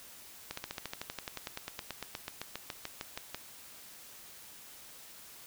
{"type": "slowing click train", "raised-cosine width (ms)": 0.2, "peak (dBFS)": -20, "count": 27, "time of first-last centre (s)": [0.51, 3.346], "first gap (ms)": 64, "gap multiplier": 1.04, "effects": ["white hiss -52 dBFS RMS until 5.46 s"]}